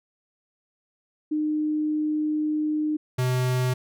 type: tone pair in turn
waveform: sine / square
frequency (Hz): 304.9 / 126.94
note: D#4 / B2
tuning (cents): -35 / +48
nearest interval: octave + minor third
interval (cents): 1517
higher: first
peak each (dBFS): -22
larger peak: neither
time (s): 1.31-2.97 / 3.18-3.74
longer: first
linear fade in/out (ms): 10
effects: none